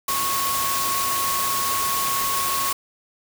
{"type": "tone in noise", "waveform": "sine", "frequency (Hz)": 1100, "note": "C#6", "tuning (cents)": -14, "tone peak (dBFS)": -24, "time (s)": [0.08, 2.73], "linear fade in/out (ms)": 5, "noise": "white", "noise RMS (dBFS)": -25, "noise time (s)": [0.08, 2.73], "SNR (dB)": -2, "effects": []}